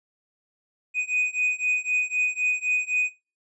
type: beating tone pair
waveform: triangle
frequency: 2489 / 2492.9 Hz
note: D#7 / D#7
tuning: 0 / +3 cents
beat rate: 3.9 Hz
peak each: -24 dBFS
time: 0.94-3.11 s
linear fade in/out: 50 ms
effects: noise-tail reverb RT60 0.3 s tail -19 dB re dry + resampled to 22050 Hz